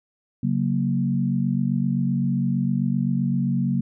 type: chord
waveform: sine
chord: F# major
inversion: second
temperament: equal with one note detuned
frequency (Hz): 137.71 / 185 / 233.1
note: C#3 / F#3 / A#3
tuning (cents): -11 / 0 / 0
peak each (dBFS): -24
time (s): 0.43-3.81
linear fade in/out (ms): 5
effects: none